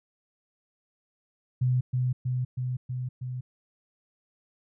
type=tone with echo; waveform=sine; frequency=126.3 Hz; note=B2; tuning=39 cents sharp; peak=-21 dBFS; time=1.61-1.81 s; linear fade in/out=10 ms; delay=320 ms; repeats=5; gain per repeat=-2 dB; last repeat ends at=3.41 s; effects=none